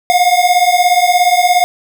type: beating tone pair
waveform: square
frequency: 708 / 725 Hz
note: F5 / F#5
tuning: +23 / -35 cents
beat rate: 17 Hz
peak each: -12 dBFS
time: 0.1-1.64 s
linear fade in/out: 0 ms
effects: none